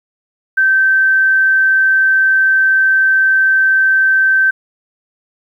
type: tone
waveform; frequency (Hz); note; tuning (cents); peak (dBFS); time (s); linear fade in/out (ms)
sine; 1551; G6; -19; -8; 0.57-4.51; 10
effects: 8-bit